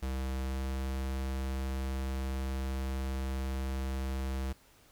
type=tone with pitch glide; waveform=square; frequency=65.7 to 66.2 Hz; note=C2 to C2; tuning=+8 to +21 cents; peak=-33 dBFS; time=0.02-4.53 s; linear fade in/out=10 ms; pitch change=+13 cents; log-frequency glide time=0.38-0.64 s; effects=pink hiss -62 dBFS RMS until 4.91 s